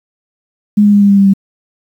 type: tone with pitch steps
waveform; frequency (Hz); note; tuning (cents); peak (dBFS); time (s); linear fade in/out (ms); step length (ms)
sine; 207.7 / 205.6 / 203.4 / 201.3 / 199.24 / 197.18 / 195.14; G#3 / G#3 / G#3 / G3 / G3 / G3 / G3; 0 / -17 / -36 / +46 / +28 / +10 / -8; -4; 0.77-1.337; 10; 81
effects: 7-bit